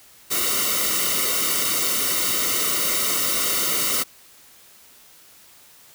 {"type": "noise with comb filter", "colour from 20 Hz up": "white", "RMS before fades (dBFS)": -22, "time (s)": [0.3, 4.04], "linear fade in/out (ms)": 20, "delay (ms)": 1.2, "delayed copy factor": -0.85, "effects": ["white hiss -50 dBFS RMS until 5.94 s"]}